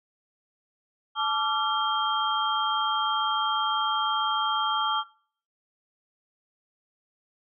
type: tone cluster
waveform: sine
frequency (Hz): 870 / 1166 / 1369 / 3197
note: A5 / D6 / F6 / G7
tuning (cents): -20 / -13 / -35 / +33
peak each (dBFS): -29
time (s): 1.15-5.04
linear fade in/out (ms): 50
effects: noise-tail reverb RT60 0.5 s tail -20 dB re dry